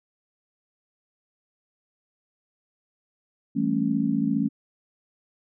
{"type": "chord", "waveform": "sine", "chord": "A dominant seventh", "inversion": "second", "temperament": "just", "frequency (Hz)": [165, 198, 220, 275], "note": ["E3", "G3", "A3", "C#4"], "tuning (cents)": [2, 18, 0, -14], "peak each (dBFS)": [-30, -29, -25, -25], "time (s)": [3.55, 4.49], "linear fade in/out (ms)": 20, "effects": []}